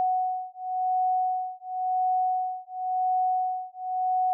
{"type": "beating tone pair", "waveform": "sine", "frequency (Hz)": [740, 740.94], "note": ["F#5", "F#5"], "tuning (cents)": [0, 2], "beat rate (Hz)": 0.94, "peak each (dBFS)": -27, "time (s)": [0, 4.33], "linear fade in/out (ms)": 0, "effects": []}